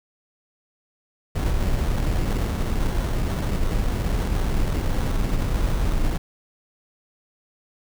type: noise with sample-and-hold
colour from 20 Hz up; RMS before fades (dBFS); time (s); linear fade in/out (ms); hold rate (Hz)
brown; -22; 1.35-6.18; 10; 2450
effects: none